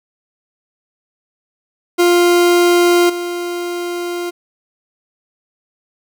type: tone with level steps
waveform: 40% pulse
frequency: 349.9 Hz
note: F4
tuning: 3 cents sharp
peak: -8 / -19 dBFS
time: 1.98-4.31 s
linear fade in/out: 20 ms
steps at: 3.09 s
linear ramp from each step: 10 ms
effects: none